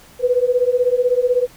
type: beating tone pair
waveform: sine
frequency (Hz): 486.4 / 502.4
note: B4 / B4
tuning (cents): -26 / +30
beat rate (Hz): 16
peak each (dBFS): -17 / -16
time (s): 0.19-1.48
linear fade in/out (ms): 50
effects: pink hiss -46 dBFS RMS until 1.56 s